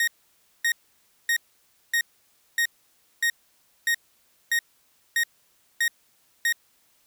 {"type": "tone bursts", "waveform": "40% pulse", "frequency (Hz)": 1864.7, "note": "A#6", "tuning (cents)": 0, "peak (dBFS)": -19, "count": 11, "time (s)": [0, 6.525], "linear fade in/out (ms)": 2, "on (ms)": 75, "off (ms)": 570, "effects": ["white hiss -64 dBFS RMS until 7.06 s"]}